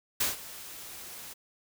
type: noise with ADSR envelope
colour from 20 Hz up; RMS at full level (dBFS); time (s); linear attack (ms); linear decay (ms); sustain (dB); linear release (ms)
white; -26; 0.2-1.34; 9; 150; -18; 16
effects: none